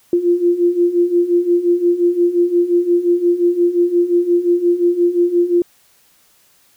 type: beating tone pair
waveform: sine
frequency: 345.1 / 350.8 Hz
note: F4 / F4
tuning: -21 / +8 cents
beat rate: 5.7 Hz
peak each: -17 / -13 dBFS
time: 0.13-5.62 s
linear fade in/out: 2 ms
effects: white hiss -54 dBFS RMS until 6.76 s